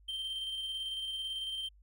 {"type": "tone with tremolo", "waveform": "triangle", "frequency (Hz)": 3136, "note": "G7", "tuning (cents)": 0, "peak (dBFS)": -33, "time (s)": [0.08, 1.69], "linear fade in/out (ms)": 10, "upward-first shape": "square", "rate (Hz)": 18, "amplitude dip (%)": 25, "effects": ["added 50 Hz sine -58 dBFS peak until 1.82 s"]}